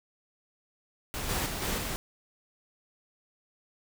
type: noise with level steps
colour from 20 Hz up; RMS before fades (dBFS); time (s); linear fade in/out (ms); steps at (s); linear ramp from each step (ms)
pink; -35 / -30 / -35 / -31 / -34; 1.14-1.96; 0; 1.29 / 1.46 / 1.62 / 1.78; 2
effects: none